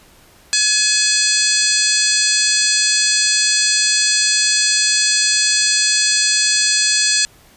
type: harmonic tone with a mistuned harmonic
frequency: 849 Hz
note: G#5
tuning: 38 cents sharp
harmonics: 2 / 3 / 4 / 5 / 6 / 7 / 8 / 9 / 10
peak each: -23 / -23 / -24 / -19 / -20 / -21 / -24 / -21 / -25 dBFS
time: 0.53-7.25 s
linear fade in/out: 0 ms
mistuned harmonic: 6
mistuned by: -100 cents
effects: pink hiss -48 dBFS RMS until 7.56 s + resampled to 32000 Hz